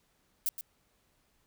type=noise with echo; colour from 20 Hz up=violet; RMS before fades=-30 dBFS; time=0.46-0.49 s; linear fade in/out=0 ms; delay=120 ms; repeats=1; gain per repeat=-10 dB; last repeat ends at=0.61 s; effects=pink hiss -72 dBFS RMS until 1.46 s